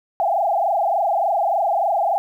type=tone with frequency modulation; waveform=sine; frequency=740 Hz; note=F#5; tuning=in tune; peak=-16 dBFS; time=0.2-2.18 s; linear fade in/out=0 ms; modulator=23.4 Hz; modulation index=3.7; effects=9-bit